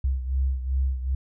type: beating tone pair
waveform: sine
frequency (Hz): 65.41 / 68.01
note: C2 / C#2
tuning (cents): 0 / -32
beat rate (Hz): 2.6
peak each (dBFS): -23 / -29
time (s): 0.04-1.15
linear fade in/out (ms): 5
effects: none